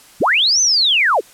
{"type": "linear two-way sweep", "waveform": "sine", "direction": "up then down", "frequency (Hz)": [61.74, 6230, 307.7], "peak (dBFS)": -11, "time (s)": [0.2, 1.21], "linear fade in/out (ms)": 20, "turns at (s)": 0.61, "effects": ["white hiss -45 dBFS RMS until 1.33 s", "low-pass 12000 Hz 12 dB/octave"]}